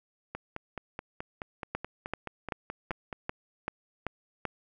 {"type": "two click trains", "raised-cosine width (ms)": 0.5, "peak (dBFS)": [-21, -16], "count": [14, 8], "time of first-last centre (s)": [[0.35, 3.128], [1.75, 4.453]], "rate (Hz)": [4.68, 2.59], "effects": []}